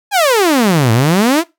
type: exponential two-way sweep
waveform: sawtooth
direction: down then up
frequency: 852 to 108.2 to 356.6 Hz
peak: -5 dBFS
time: 0.11-1.44 s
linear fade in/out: 50 ms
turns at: 0.92 s
effects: noise-tail reverb RT60 0.2 s tail -20 dB re dry